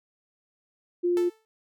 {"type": "tone", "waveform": "sine", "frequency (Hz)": 351.6, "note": "F4", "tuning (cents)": 12, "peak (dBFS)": -21, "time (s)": [1.03, 1.3], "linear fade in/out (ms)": 20}
{"type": "tone with exponential decay", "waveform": "sawtooth", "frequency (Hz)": 440, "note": "A4", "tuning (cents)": 0, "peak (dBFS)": -28, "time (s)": [1.17, 1.45], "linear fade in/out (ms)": 0, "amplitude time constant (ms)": 60}
{"effects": []}